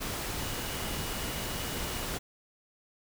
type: tone in noise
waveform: sine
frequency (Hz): 2907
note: F#7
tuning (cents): -31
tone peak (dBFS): -46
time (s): 0.39-2.06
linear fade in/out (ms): 20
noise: pink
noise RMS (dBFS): -35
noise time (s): 0-2.19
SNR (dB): -14
effects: none